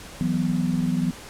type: chord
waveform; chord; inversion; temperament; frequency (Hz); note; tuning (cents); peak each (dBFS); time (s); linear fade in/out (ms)
sine; E suspended second; none; just; 164.81 / 185.42 / 247.2; E3 / F#3 / B3; 0 / +4 / +2; -25; 0.21-1.11; 0
effects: pink hiss -41 dBFS RMS until 1.29 s + low-pass 11000 Hz 12 dB/octave

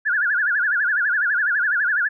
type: tone with vibrato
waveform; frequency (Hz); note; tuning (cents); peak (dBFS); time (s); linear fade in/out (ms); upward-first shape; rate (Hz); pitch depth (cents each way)
sine; 1567; G6; -1; -17; 0.05-2.09; 20; sine; 12; 190
effects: none

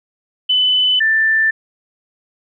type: tone pair in turn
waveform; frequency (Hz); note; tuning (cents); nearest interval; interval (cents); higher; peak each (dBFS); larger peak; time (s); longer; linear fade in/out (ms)
sine; 3009 / 1772.7; F#7 / A6; +28 / +12; major sixth; 916; first; -11; neither; 0.49-1 / 1-1.51; neither; 10
effects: none

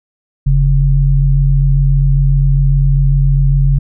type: tone pair together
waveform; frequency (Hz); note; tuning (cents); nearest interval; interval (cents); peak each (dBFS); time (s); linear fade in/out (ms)
sine; 43.73 / 138.59; F1 / C#3; +3 / 0; octave + minor sixth; 1997; -10; 0.46-3.79; 10
effects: none

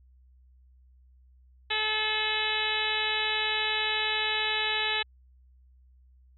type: harmonic tone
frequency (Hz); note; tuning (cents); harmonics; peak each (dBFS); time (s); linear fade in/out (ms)
431.3; A4; -35; 1 / 2 / 3 / 4 / 5 / 6 / 7 / 8 / 9; -39 / -35 / -40 / -33 / -35 / -33 / -34 / -35 / -33; 1.7-5.03; 10
effects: added 63 Hz sine -55 dBFS peak until 6.37 s

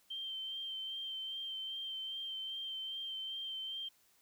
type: tone with vibrato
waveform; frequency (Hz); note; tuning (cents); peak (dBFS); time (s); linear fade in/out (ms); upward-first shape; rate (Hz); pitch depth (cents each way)
sine; 3133; G7; -2; -39; 0.1-3.89; 10; sine; 2.5; 21
effects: white hiss -70 dBFS RMS until 4.21 s

